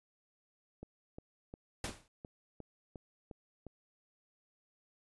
click train, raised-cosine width 2 ms, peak -33 dBFS, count 9, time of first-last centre 0.83-3.667 s, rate 2.82 Hz
pink noise with exponential decay, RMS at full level -36 dBFS, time 1.84-2.08 s, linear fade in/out 2 ms, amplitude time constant 52 ms
effects resampled to 24000 Hz

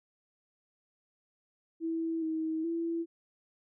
sine tone with pitch steps, 327.5 / 318.7 / 333.7 Hz, E4 / D#4 / E4, -11 / +42 / +21 cents, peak -30 dBFS, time 1.8-3.06 s, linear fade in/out 50 ms, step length 420 ms, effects none

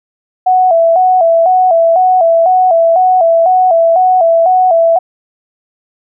sine tone with vibrato, 701 Hz, F5, 6 cents sharp, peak -5 dBFS, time 0.46-4.99 s, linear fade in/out 10 ms, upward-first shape square, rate 2 Hz, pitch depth 94 cents each way, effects none

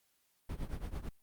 brown noise with tremolo, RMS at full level -36 dBFS, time 0.49-1.09 s, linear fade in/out 5 ms, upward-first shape triangle, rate 9 Hz, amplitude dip 90%, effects white hiss -75 dBFS RMS until 1.22 s + Opus 48 kbps

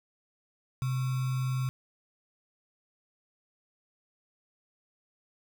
sine tone with sample-and-hold, 129.3 Hz, C3, 20 cents flat, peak -27 dBFS, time 0.82-1.69 s, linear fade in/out 0 ms, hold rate 1225 Hz, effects none

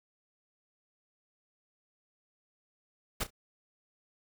pink noise with echo, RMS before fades -32 dBFS, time 3.2-3.24 s, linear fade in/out 10 ms, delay 33 ms, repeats 2, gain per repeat -14 dB, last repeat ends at 3.306 s, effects none

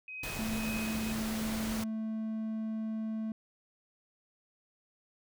sine tone with tremolo, 2522 Hz, D#7, 23 cents sharp, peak -38 dBFS, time 0.08-1.12 s, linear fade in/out 2 ms, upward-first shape triangle, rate 1.9 Hz, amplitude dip 75%
pink noise, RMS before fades -39 dBFS, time 0.23-1.84 s, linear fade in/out 5 ms
triangle tone, 220 Hz, A3, in tune, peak -31 dBFS, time 0.39-3.32 s, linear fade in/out 2 ms
effects none

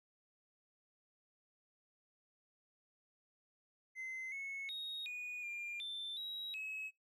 triangle tone with pitch steps, 2061 / 2195 / 3753 / 2463 / 2398 / 3551 / 3847 / 2569 Hz, C7 / C#7 / A#7 / D#7 / D7 / A7 / B7 / E7, -27 / -18 / +11 / -18 / +36 / +15 / -46 / -45 cents, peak -39 dBFS, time 3.95-6.91 s, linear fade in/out 50 ms, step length 370 ms, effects noise-tail reverb RT60 0.2 s tail -26 dB re dry + tanh soft clip ceiling -37 dBFS

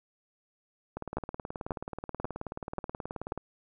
two click trains, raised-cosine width 1 ms, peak -22 / -18 dBFS, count 46 / 5, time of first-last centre 0.97-3.376 / 1.17-3.321 s, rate 18.7 / 1.86 Hz, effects none

